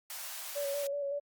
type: high-pass noise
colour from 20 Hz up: white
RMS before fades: -42 dBFS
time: 0.1-0.87 s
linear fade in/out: 2 ms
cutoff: 580 Hz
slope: 48 dB/octave
type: tone with vibrato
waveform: sine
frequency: 567 Hz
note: C#5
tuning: 39 cents sharp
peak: -32 dBFS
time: 0.55-1.2 s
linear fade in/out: 20 ms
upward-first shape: square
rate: 5.3 Hz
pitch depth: 24 cents each way
effects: Opus 48 kbps